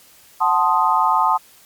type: chord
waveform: sine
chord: F# diminished seventh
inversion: none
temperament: equal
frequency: 740 / 880 / 1046.5 / 1244.5 Hz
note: F#5 / A5 / C6 / Eb6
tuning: 0 / 0 / 0 / 0 cents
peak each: -22 / -17 / -19 / -19 dBFS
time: 0.4-1.38 s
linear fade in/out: 20 ms
effects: white hiss -49 dBFS RMS until 1.65 s + MP3 96 kbps